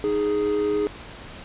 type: tone pair together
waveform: triangle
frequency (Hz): 310.4 / 415.3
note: D#4 / G#4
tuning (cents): -4 / 0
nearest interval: perfect fourth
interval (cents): 504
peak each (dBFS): -25 / -19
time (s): 0.04-0.87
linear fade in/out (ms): 0
effects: pink hiss -40 dBFS RMS until 1.44 s + resampled to 8000 Hz